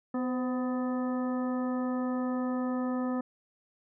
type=harmonic tone with a mistuned harmonic; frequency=251.3 Hz; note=B3; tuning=30 cents sharp; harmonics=1 / 2 / 3 / 4 / 5 / 7; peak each=-29 / -37 / -42 / -44 / -42 / -50 dBFS; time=0.14-3.21 s; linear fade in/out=5 ms; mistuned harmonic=2; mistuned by=+40 cents; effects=none